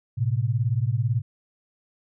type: beating tone pair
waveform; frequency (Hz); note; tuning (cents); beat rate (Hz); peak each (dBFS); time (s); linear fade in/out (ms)
sine; 110 / 128; A2 / C3; 0 / -38; 18; -23 / -24; 0.17-1.22; 20
effects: none